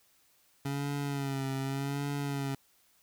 25% pulse tone with vibrato, 138.59 Hz, C#3, in tune, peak -28 dBFS, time 0.65-2.55 s, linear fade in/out 5 ms, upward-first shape sine, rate 0.85 Hz, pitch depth 51 cents each way, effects white hiss -67 dBFS RMS until 3.02 s

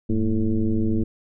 sine tone with frequency modulation, 116.9 Hz, A#2, 5 cents sharp, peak -18 dBFS, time 0.09-1.04 s, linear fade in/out 10 ms, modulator 107 Hz, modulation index 2.2, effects none

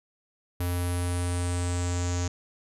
square tone with low-pass filter sweep, 88.3 Hz, F2, 20 cents sharp, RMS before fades -28 dBFS, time 0.6-2.28 s, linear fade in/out 5 ms, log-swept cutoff 12000 to 6600 Hz, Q 6.7, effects none

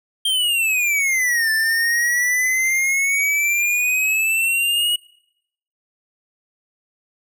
square exponential two-way sweep, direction down then up, 3200 to 1759 to 2912 Hz, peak -17 dBFS, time 0.25-4.96 s, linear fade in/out 5 ms, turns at 1.51 s, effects noise-tail reverb RT60 0.8 s tail -25 dB re dry

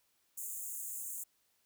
pink high-pass noise, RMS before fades -42 dBFS, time 0.37-1.24 s, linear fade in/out 10 ms, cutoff 6700 Hz, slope 96 dB/octave, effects white hiss -75 dBFS RMS until 1.65 s

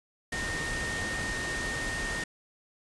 sine tone in noise, 1841 Hz, A#6, 22 cents flat, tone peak -33 dBFS, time 0.32-2.24 s, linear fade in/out 5 ms, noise pink, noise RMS -35 dBFS, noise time 0.32-2.24 s, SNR -1 dB, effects resampled to 22050 Hz

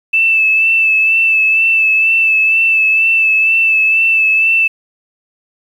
sine tone with vibrato, 2637 Hz, E7, in tune, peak -8 dBFS, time 0.13-4.68 s, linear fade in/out 10 ms, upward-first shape sine, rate 2.1 Hz, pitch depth 26 cents each way, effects 7-bit

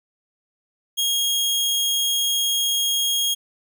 sawtooth tone, 3267 Hz, G#7, 29 cents flat, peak -16 dBFS, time 0.97-3.35 s, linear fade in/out 20 ms, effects none

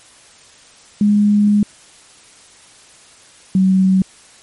sine tone pair in turn, 206.9 / 188.92 Hz, G#3 / F#3, -6 / +36 cents, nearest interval major second, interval 158 cents, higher first, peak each -9 dBFS, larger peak neither, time 1.01-1.63 / 3.55-4.02 s, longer first, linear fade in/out 2 ms, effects white hiss -45 dBFS RMS until 4.42 s + MP3 48 kbps

